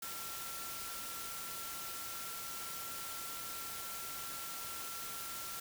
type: tone in noise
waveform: sine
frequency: 1359 Hz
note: F6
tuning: 48 cents flat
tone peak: -49 dBFS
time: 0.02-5.6 s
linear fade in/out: 5 ms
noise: white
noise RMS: -44 dBFS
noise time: 0.02-5.6 s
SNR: -8 dB
effects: none